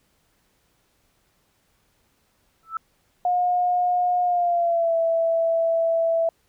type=tone with exponential growth; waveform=sine; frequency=1318.5 Hz; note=E6; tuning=in tune; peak=-21 dBFS; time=2.63-2.77 s; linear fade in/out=2 ms; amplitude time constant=29 ms
type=tone with pitch glide; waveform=sine; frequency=717 to 661.3 Hz; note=F5 to E5; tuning=+45 to +5 cents; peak=-18 dBFS; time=3.25-6.29 s; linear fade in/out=2 ms; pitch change=-140 cents; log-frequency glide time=4.23-4.96 s
effects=pink hiss -66 dBFS RMS until 6.48 s